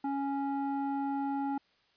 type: tone with low-pass filter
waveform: square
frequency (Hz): 277.2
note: C#4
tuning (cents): 0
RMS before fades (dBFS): -33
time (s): 0.04-1.58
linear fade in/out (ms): 5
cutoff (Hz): 940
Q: 2.6
effects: white hiss -69 dBFS RMS until 1.96 s + resampled to 11025 Hz